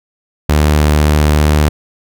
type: tone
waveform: sawtooth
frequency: 75.2 Hz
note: D2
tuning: 42 cents sharp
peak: -4 dBFS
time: 0.49-1.69 s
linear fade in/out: 5 ms
effects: none